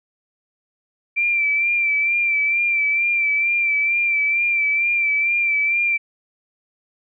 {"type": "tone with vibrato", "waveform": "sine", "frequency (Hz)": 2349, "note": "D7", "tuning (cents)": 0, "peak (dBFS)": -16, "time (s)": [1.16, 5.98], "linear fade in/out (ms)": 20, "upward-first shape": "sine", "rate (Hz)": 2.2, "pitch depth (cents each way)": 39, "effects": []}